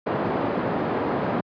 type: band-pass noise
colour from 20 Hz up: pink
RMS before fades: -25 dBFS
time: 0.06-1.41 s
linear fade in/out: 10 ms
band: 190 to 1000 Hz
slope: 12 dB/octave
effects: high-pass 80 Hz 12 dB/octave + resampled to 11025 Hz